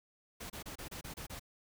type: noise bursts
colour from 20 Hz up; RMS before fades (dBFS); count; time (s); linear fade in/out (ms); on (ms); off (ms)
pink; -45; 8; 0.4-1.396; 10; 100; 28
effects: none